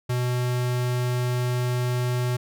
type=tone; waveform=square; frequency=123.9 Hz; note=B2; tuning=6 cents sharp; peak=-23 dBFS; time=0.09-2.37 s; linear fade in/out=10 ms; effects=none